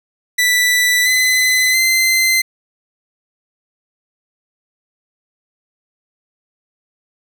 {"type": "tone with pitch steps", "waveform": "sawtooth", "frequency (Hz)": [1975.5, 2022, 2069], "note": ["B6", "B6", "C7"], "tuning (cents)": [0, 40, -20], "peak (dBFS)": -8, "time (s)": [0.38, 2.42], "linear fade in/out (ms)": 10, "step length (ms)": 680, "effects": []}